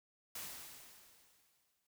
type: noise with exponential decay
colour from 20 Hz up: white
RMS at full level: -44 dBFS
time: 0.35-1.87 s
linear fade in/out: 5 ms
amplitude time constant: 330 ms
effects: noise-tail reverb RT60 0.1 s tail -21 dB re dry